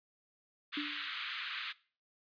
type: band-pass noise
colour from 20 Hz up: white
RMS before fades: -41 dBFS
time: 0.72-1.73 s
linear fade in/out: 20 ms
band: 1200 to 3900 Hz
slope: 48 dB/octave
type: tone with exponential decay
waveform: sine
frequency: 293.7 Hz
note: D4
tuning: in tune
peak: -33 dBFS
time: 0.77-1.11 s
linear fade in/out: 5 ms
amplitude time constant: 72 ms
effects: noise-tail reverb RT60 0.4 s tail -20 dB re dry + resampled to 11025 Hz